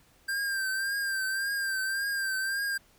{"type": "tone with vibrato", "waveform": "square", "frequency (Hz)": 1583, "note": "G6", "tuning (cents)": 17, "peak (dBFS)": -29, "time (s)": [0.28, 2.78], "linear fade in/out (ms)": 10, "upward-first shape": "triangle", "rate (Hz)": 1.8, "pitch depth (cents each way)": 55, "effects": ["pink hiss -62 dBFS RMS until 2.98 s"]}